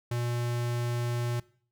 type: tone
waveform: square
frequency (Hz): 120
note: B2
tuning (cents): -49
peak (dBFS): -29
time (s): 0.11-1.4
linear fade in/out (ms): 5
effects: noise-tail reverb RT60 0.5 s tail -21 dB re dry